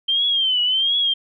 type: tone with vibrato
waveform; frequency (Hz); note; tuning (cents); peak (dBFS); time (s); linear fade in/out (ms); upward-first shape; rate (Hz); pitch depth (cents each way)
sine; 3136; G7; 0; -16; 0.08-1.14; 10; triangle; 1.4; 130
effects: none